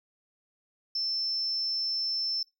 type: tone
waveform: triangle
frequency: 5320 Hz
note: E8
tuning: 15 cents sharp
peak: -24 dBFS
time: 0.95-2.43 s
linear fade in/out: 5 ms
effects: noise-tail reverb RT60 0.2 s tail -25 dB re dry + tanh soft clip ceiling -26 dBFS